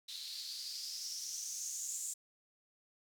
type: noise with band-pass filter sweep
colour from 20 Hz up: blue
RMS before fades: -43 dBFS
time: 0.08-2.14 s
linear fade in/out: 10 ms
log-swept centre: 3900 to 7500 Hz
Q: 6.3
effects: none